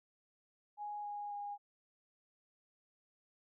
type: tone with pitch steps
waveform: sine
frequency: 830.6 / 823.9 / 817.3 Hz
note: G#5 / G#5 / G#5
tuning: 0 / -14 / -28 cents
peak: -40 dBFS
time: 0.77-1.58 s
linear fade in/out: 50 ms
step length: 270 ms
effects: none